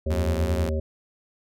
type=harmonic tone; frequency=77.78 Hz; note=D#2; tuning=in tune; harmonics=1 / 3 / 5 / 7 / 8; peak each=-24 / -33 / -33 / -32 / -41 dBFS; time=0.06-0.8 s; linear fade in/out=5 ms
type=tone with vibrato; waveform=sawtooth; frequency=87.31 Hz; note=F2; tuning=in tune; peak=-22 dBFS; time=0.1-0.7 s; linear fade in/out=10 ms; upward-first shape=square; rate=2.9 Hz; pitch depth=28 cents each way
effects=none